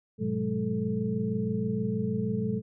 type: tone cluster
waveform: sine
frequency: 104.7 / 125 / 183 / 209.3 / 437.2 Hz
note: G#2 / B2 / F#3 / G#3 / A4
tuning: +15 / +21 / -19 / +14 / -11 cents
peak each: -37 / -34 / -33 / -30 / -34 dBFS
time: 0.18-2.62 s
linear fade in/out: 50 ms
effects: none